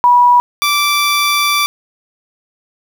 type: tone pair in turn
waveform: sine / 15% pulse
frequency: 974 / 1167.4 Hz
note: B5 / D6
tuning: -24 / -11 cents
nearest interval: minor third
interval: 313 cents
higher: second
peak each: -5 dBFS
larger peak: neither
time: 0.04-0.4 / 0.62-1.66 s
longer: second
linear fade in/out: 0 ms
effects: 7-bit